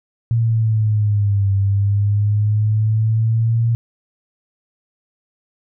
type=exponential two-way sweep; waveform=sine; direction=down then up; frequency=116.54 to 98 to 116.54 Hz; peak=-13 dBFS; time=0.31-3.75 s; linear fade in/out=0 ms; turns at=1.52 s; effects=none